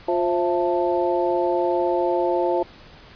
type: harmonic tone with a mistuned harmonic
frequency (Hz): 176.2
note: F3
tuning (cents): +16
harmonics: 2 / 3 / 4 / 5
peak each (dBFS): -22 / -24 / -25 / -26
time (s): 0.08-2.63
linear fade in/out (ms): 5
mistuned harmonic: 4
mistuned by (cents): -84
effects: pink hiss -46 dBFS RMS until 3.15 s + resampled to 11025 Hz